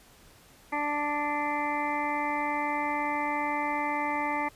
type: harmonic tone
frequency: 293.7 Hz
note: D4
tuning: in tune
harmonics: 1 / 2 / 3 / 4 / 6 / 7 / 8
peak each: -35 / -38 / -30 / -36 / -41 / -34 / -41 dBFS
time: 0.72-4.49 s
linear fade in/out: 10 ms
effects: pink hiss -56 dBFS RMS until 4.55 s + resampled to 32000 Hz